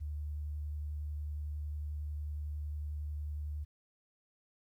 sine tone with vibrato, 74.5 Hz, D2, 25 cents sharp, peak -36 dBFS, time 0-3.65 s, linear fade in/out 20 ms, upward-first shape sine, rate 11 Hz, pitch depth 12 cents each way, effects 12-bit

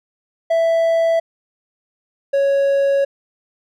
triangle tone pair in turn, 661 / 554.6 Hz, E5 / C#5, +5 / +1 cents, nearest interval minor third, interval 304 cents, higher first, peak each -11 dBFS, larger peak neither, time 0.5-1.2 / 2.33-3.05 s, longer second, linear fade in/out 10 ms, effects none

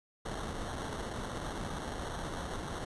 pink noise with sample-and-hold, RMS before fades -39 dBFS, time 0.25-2.85 s, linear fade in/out 10 ms, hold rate 2450 Hz, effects resampled to 24000 Hz

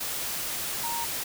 sine tone in noise, 932.3 Hz, A#5, in tune, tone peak -31 dBFS, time 0.83-1.05 s, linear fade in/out 10 ms, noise white, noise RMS -32 dBFS, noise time 0-1.24 s, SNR -2 dB, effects none

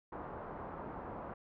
white low-pass noise, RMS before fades -45 dBFS, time 0.12-1.34 s, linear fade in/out 5 ms, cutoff 1100 Hz, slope 24 dB/octave, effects none

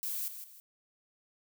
violet noise with echo, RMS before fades -36 dBFS, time 0.03-0.28 s, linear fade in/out 0 ms, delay 160 ms, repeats 2, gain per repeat -9 dB, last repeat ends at 0.6 s, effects none

